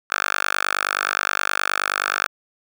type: tone with high-pass filter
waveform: 5% pulse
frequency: 49.52 Hz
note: G1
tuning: 18 cents sharp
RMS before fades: -23 dBFS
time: 0.1-2.27 s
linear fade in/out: 10 ms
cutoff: 1300 Hz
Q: 2.8
effects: none